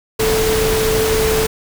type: tone in noise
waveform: sine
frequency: 439.4 Hz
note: A4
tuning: 2 cents flat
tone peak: -15 dBFS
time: 0.19-1.47 s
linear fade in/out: 10 ms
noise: pink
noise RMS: -19 dBFS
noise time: 0.19-1.47 s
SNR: +1 dB
effects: none